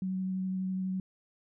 sine tone with vibrato, 187.5 Hz, F#3, 23 cents sharp, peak -30 dBFS, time 0.02-1 s, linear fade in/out 2 ms, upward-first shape triangle, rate 12 Hz, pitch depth 13 cents each way, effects none

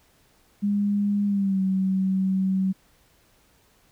sine tone with pitch glide, 203.6 to 189.97 Hz, G#3 to F#3, -34 to +46 cents, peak -20 dBFS, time 0.62-2.73 s, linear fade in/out 20 ms, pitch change -120 cents, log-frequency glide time 1.26-1.61 s, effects pink hiss -61 dBFS RMS until 3.91 s

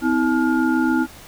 sine tone cluster, 254.5 / 321.8 / 858 / 1416 Hz, C4 / E4 / A5 / F6, -48 / -42 / -44 / +23 cents, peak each -19 / -19 / -27 / -25 dBFS, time 0.01-1.07 s, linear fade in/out 50 ms, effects pink hiss -42 dBFS RMS until 1.27 s

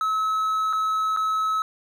triangle tone with dropouts, 1291 Hz, E6, 37 cents flat, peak -19 dBFS, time 0.01-1.62 s, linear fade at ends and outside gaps 1 ms, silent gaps 0.728-0.732 / 1.164-1.171 s, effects none

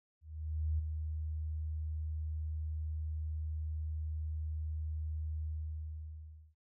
sine tone with ADSR envelope, 77.78 Hz, D#2, in tune, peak -29 dBFS, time 0.21-6.55 s, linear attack 580 ms, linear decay 9 ms, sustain -6 dB, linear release 1100 ms, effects none

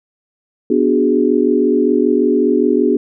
sine chord, G# half-diminished seventh, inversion first, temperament equal, 246.9 / 293.7 / 370 / 415.3 Hz, B3 / D4 / F#4 / G#4, 0 / 0 / 0 / 0 cents, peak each -16 dBFS, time 0.7-2.97 s, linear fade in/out 5 ms, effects none

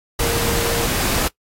sine tone in noise, 466.2 Hz, A#4, in tune, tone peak -23 dBFS, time 0.2-0.86 s, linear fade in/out 5 ms, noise pink, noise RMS -20 dBFS, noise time 0.19-1.28 s, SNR -6 dB, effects noise-tail reverb RT60 0.1 s tail -21 dB re dry + AAC 48 kbps

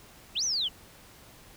sine linear two-way sweep, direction up then down, 2356 to 6272 to 2799 Hz, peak -26 dBFS, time 0.35-0.69 s, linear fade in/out 20 ms, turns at 0.44 s, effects pink hiss -53 dBFS RMS until 1.56 s

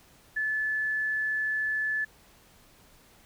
sine tone, 1733 Hz, A6, 27 cents flat, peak -26 dBFS, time 0.36-2.05 s, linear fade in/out 10 ms, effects pink hiss -58 dBFS RMS until 3.25 s

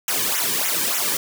white noise with flanger, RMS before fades -22 dBFS, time 0.08-1.17 s, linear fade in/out 2 ms, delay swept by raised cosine 0.21 to 1.51 ms, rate 3.4 Hz, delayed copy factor -0.95, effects none

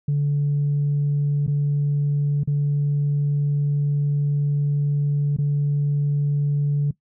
sine tone with dropouts, 144.5 Hz, D3, 28 cents flat, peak -16 dBFS, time 0.08-6.91 s, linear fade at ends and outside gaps 5 ms, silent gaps 1.466-1.477 / 2.435-2.474 / 5.366-5.385 s, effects noise-tail reverb RT60 0.1 s tail -19 dB re dry + tanh soft clip ceiling -15 dBFS

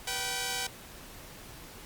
5% pulse tone pair together, 488.2 / 771 Hz, B4 / G5, -20 / -29 cents, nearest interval minor sixth, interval 791 cents, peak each -25 / -21 dBFS, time 0.07-0.67 s, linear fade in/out 5 ms, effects pink hiss -48 dBFS RMS until 1.85 s + Opus 48 kbps

